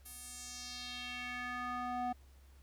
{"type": "tone with band-pass filter sweep", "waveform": "square", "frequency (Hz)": 246.9, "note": "B3", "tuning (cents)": 0, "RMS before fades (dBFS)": -42, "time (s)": [0.05, 2.13], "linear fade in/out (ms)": 10, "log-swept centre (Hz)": [12000, 700], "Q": 2.3, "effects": ["added 67 Hz sine -57 dBFS peak until 2.62 s", "pink hiss -69 dBFS RMS until 2.62 s"]}